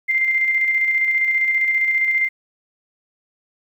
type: tone with tremolo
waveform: sine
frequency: 2093 Hz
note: C7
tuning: in tune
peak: -14 dBFS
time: 0.08-2.29 s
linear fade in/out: 20 ms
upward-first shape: square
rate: 15 Hz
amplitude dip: 35%
effects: 9-bit